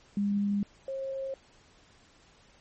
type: tone pair in turn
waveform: sine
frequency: 202.5 / 537.5 Hz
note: G#3 / C5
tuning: -43 / +47 cents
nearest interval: octave + perfect fourth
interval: 1690 cents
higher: second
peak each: -25 / -32 dBFS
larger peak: first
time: 0.17-0.63 / 0.88-1.34 s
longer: neither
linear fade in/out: 2 ms
effects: pink hiss -60 dBFS RMS until 2.6 s + MP3 32 kbps